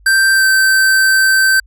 square tone with pitch glide, 1568 to 1550 Hz, G6 to G6, 0 to -20 cents, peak -9 dBFS, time 0.06-1.6 s, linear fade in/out 5 ms, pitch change -20 cents, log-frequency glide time 0.35-0.44 s, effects added 50 Hz sine -42 dBFS peak until 1.66 s + AAC 64 kbps

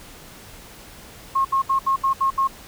sine tone bursts, 1079 Hz, C#6, 47 cents flat, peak -16 dBFS, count 7, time 1.35-2.476 s, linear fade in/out 10 ms, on 100 ms, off 71 ms, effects pink hiss -43 dBFS RMS until 2.67 s

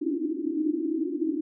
white band-pass noise, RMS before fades -28 dBFS, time 0.01-1.41 s, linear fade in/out 10 ms, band 280 to 340 Hz, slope 96 dB/octave, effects none

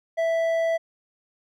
sine tone with hard clipping, 659.3 Hz, E5, in tune, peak -22 dBFS, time 0.17-0.78 s, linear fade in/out 20 ms, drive 6 dB, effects none

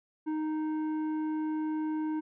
triangle tone with tanh clipping, 310.4 Hz, D#4, 4 cents flat, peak -31 dBFS, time 0.26-2.21 s, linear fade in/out 20 ms, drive 13 dB, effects none

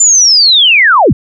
sine linear sweep, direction down, 7260 to 61.74 Hz, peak -3 dBFS, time 0-1.13 s, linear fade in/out 5 ms, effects none

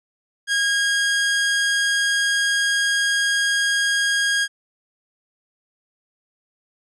sawtooth tone, 1632 Hz, G#6, 31 cents flat, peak -14 dBFS, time 0.47-4.48 s, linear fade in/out 50 ms, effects resampled to 22050 Hz

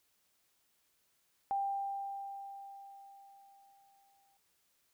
sine tone with exponential decay, 792 Hz, G5, 18 cents sharp, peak -30 dBFS, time 1.51-4.37 s, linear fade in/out 0 ms, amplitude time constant 620 ms, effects white hiss -75 dBFS RMS until 4.93 s

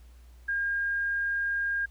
sine tone, 1615 Hz, G#6, 49 cents flat, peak -26 dBFS, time 0.48-1.86 s, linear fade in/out 10 ms, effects added 60 Hz sine -49 dBFS peak until 1.9 s + pink hiss -64 dBFS RMS until 1.9 s

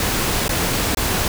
pink noise with dropouts, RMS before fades -20 dBFS, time 0-1.28 s, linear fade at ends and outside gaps 2 ms, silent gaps 0.481-0.492 / 0.948-0.971 s, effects none

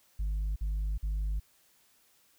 sine tone bursts, 51.1 Hz, G#1, 27 cents flat, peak -26 dBFS, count 3, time 0.19-1.398 s, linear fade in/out 10 ms, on 370 ms, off 49 ms, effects tanh soft clip ceiling -28 dBFS + white hiss -66 dBFS RMS until 2.38 s

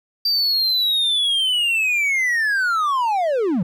triangle linear sweep, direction down, 4699 to 155.56 Hz, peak -15 dBFS, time 0.25-3.63 s, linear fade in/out 5 ms, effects none

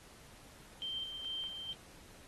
sine tone with tremolo, 3136 Hz, G7, in tune, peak -37 dBFS, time 0.82-1.73 s, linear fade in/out 0 ms, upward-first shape square, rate 2.3 Hz, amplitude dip 40%
clicks, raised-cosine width 0.3 ms, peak -38 / -36 dBFS, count 2, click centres 1.248 / 1.439 s
effects pink hiss -58 dBFS RMS until 2.27 s + AAC 32 kbps

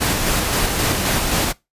pink noise with tremolo, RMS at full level -18 dBFS, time 0-1.53 s, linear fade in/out 20 ms, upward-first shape square, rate 3.8 Hz, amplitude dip 25%, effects noise-tail reverb RT60 0.2 s tail -21 dB re dry + resampled to 32000 Hz

